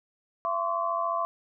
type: tone cluster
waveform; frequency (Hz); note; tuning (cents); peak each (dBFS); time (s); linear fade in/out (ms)
sine; 675 / 1044 / 1138; E5 / C6 / C#6; +41 / -4 / +45; -30; 0.45-1.25; 0
effects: none